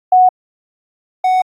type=tone pair in turn; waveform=sine / triangle; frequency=737 / 742.6 Hz; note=F#5 / F#5; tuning=-7 / +6 cents; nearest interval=unison; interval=13 cents; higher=second; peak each=-5 / -8 dBFS; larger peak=first; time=0.12-0.29 / 1.24-1.42 s; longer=second; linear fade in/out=5 ms; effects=AAC 64 kbps